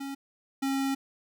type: tone pair in turn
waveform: square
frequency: 275.2 / 271.6 Hz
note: C#4 / C#4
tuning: -12 / -35 cents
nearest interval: unison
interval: 23 cents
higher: first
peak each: -35 / -27 dBFS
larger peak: second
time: 0-0.15 / 0.62-0.95 s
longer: second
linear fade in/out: 10 ms
effects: none